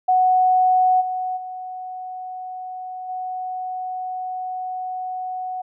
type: tone with level steps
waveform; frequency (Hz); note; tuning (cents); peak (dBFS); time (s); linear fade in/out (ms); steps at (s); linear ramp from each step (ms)
sine; 740; F#5; 0; -13 / -22 / -29 / -25; 0.08-5.62; 10; 1 / 1.36 / 3.08; 20
effects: none